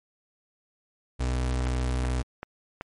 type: tone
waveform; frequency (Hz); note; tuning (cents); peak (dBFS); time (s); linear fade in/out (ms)
35% pulse; 62.7; B1; +27; -23; 1.19-2.23; 20
type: click train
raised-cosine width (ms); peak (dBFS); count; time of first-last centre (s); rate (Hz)
0.5; -19; 4; 1.67-2.811; 2.63
effects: MP3 48 kbps